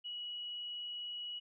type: tone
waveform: sine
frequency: 2921 Hz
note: F#7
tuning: 23 cents flat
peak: -40 dBFS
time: 0.04-1.4 s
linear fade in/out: 20 ms
effects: none